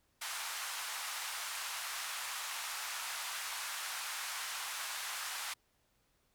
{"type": "band-pass noise", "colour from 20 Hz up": "pink", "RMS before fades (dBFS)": -41, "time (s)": [0.21, 5.54], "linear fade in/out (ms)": 10, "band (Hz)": [920, 13000], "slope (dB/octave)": 24, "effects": ["pink hiss -75 dBFS RMS until 6.34 s"]}